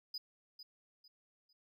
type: tone with echo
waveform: triangle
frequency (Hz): 4978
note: D#8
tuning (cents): 0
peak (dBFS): -38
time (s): 0.14-0.18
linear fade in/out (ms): 5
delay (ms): 450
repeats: 3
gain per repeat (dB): -10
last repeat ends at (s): 1.53
effects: none